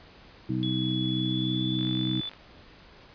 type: harmonic tone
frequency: 63.3 Hz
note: B1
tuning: 43 cents sharp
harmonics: 2 / 3 / 4 / 5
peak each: -30 / -32 / -35 / -30 dBFS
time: 0.49-2.21 s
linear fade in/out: 5 ms
type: tone with pitch glide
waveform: sine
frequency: 3391 to 3484 Hz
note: G#7 to A7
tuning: +35 to -18 cents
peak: -32 dBFS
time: 0.63-2.29 s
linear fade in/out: 0 ms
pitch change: +47 cents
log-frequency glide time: 0.93-2.01 s
type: click train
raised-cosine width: 0.3 ms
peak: -29 dBFS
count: 28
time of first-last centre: 1.79-2.335 s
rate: 49.5 Hz
effects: pink hiss -52 dBFS RMS until 3.14 s + resampled to 11025 Hz